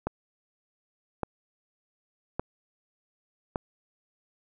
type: click train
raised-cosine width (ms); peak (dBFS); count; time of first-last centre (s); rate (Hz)
1; -14; 4; 0.07-3.558; 0.86
effects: none